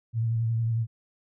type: tone with vibrato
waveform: sine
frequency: 114.3 Hz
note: A#2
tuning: 34 cents flat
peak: -23 dBFS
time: 0.13-0.87 s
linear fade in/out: 50 ms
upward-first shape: triangle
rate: 11 Hz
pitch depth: 41 cents each way
effects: none